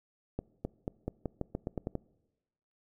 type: accelerating click train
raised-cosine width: 2 ms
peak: -20 dBFS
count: 11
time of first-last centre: 0.39-1.953 s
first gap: 260 ms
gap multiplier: 0.88
effects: noise-tail reverb RT60 1.0 s tail -23 dB re dry